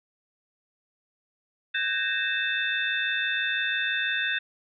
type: tone cluster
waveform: sine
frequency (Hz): 1529 / 1635 / 1843 / 2624 / 3584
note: G6 / G#6 / A#6 / E7 / A7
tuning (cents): -44 / -28 / -20 / -9 / +31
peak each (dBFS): -31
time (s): 1.74-4.39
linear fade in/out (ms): 10
effects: none